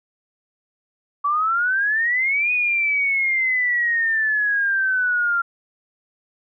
sine exponential two-way sweep, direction up then down, 1136 to 2489 to 1379 Hz, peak -17 dBFS, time 1.24-5.42 s, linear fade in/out 10 ms, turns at 2.52 s, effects none

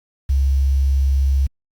sine tone with quantisation, 67.9 Hz, C#2, 35 cents flat, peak -13 dBFS, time 0.29-1.47 s, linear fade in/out 10 ms, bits 7, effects Opus 48 kbps

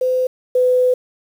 sine tone pair in turn, 510 / 503 Hz, C5 / B4, -44 / +32 cents, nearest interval unison, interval 24 cents, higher first, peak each -14 / -11 dBFS, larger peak second, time 0.01-0.27 / 0.55-0.94 s, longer second, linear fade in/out 5 ms, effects 7-bit

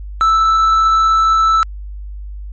triangle tone with quantisation, 1318.5 Hz, E6, in tune, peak -7 dBFS, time 0.21-1.63 s, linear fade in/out 0 ms, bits 6, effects added 50 Hz sine -25 dBFS peak until 2.52 s + MP3 32 kbps

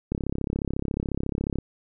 click train, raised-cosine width 3 ms, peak -14 dBFS, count 51, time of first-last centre 0.12-1.586 s, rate 34.1 Hz, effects none

